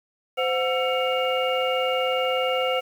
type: tone cluster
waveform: sine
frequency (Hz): 517 / 729 / 1342 / 2225 / 2822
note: C5 / F#5 / E6 / C#7 / F7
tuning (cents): -21 / -26 / +31 / +6 / +17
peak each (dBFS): -23 / -28 / -30 / -31 / -29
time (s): 0.37-2.81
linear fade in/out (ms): 20
effects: tanh soft clip ceiling -11 dBFS + 8-bit